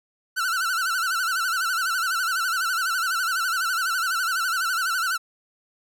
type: tone with vibrato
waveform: 45% pulse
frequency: 1423 Hz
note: F6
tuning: 32 cents sharp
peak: -22 dBFS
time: 0.36-5.18 s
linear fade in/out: 20 ms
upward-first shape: sine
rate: 12 Hz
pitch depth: 130 cents each way
effects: none